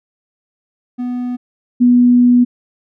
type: tone pair in turn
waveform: triangle / sine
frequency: 246.9 / 244.8 Hz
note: B3 / B3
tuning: 0 / -15 cents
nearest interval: unison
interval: 15 cents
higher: first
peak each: -16 / -6 dBFS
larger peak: second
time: 0.98-1.37 / 1.8-2.45 s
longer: second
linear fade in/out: 20 ms
effects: none